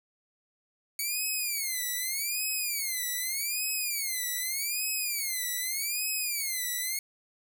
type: tone with vibrato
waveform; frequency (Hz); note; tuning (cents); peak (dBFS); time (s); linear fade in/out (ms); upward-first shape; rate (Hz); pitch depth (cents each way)
5% pulse; 2235; C#7; +14; -20; 0.99-6.99; 2; sine; 0.83; 230
effects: none